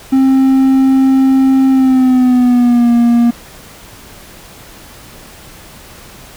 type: tone with pitch glide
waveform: triangle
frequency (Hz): 265.7 to 236.7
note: C4 to A#3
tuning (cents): +27 to +27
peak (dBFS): -4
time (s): 0.12-3.31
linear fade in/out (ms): 10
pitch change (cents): -200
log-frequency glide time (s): 1.7-2.91
effects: pink hiss -36 dBFS RMS until 6.36 s